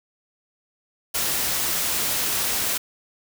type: noise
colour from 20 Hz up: white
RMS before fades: -24 dBFS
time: 1.14-2.78 s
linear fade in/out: 10 ms
effects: none

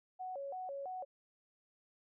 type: tone with vibrato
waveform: sine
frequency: 642 Hz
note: E5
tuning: 46 cents flat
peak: -40 dBFS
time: 0.19-1.05 s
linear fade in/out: 20 ms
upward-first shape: square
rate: 3 Hz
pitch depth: 250 cents each way
effects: none

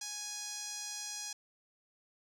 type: tone with band-pass filter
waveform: sawtooth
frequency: 830.6 Hz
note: G#5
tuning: in tune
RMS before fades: -42 dBFS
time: 0.01-1.33 s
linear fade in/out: 5 ms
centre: 6100 Hz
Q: 2.9
effects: none

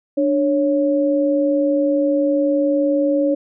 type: tone pair together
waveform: sine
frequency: 294.7 / 554.1 Hz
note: D4 / C#5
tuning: +6 / -1 cents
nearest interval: major seventh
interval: 1093 cents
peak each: -17 dBFS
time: 0.17-3.35 s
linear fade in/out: 10 ms
effects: none

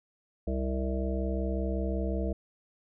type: harmonic tone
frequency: 65.41 Hz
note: C2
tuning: in tune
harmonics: 1 / 3 / 5 / 7 / 9 / 10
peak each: -30 / -35 / -37 / -38 / -40 / -40 dBFS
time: 0.47-2.33 s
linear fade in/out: 5 ms
effects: none

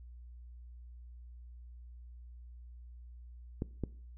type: clicks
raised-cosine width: 3 ms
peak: -21 dBFS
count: 2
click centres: 3.621 / 3.837 s
effects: noise-tail reverb RT60 0.5 s tail -21 dB re dry + added 60 Hz sine -48 dBFS peak until 4.17 s

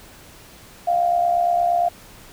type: tone with amplitude modulation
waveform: sine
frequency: 698 Hz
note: F5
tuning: 1 cent flat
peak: -13 dBFS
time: 0.87-1.89 s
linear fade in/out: 10 ms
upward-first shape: sine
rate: 68.6 Hz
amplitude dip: 60%
effects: pink hiss -45 dBFS RMS until 2.32 s

